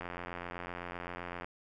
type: click train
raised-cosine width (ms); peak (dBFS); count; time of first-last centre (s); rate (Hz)
0.5; -25; 127; 0.01-1.445; 87.8
effects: none